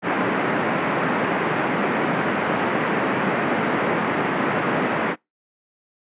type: band-pass noise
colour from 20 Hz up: pink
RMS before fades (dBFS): -22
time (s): 0.02-5.16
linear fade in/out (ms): 50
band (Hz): 170 to 2200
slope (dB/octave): 24
effects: noise-tail reverb RT60 0.2 s tail -26 dB re dry + resampled to 8000 Hz